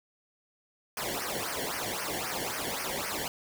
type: noise with flanger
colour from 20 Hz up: pink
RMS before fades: -34 dBFS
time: 0.97-3.28 s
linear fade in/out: 2 ms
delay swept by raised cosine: 0.26 to 0.82 ms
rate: 3.8 Hz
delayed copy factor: -1
effects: none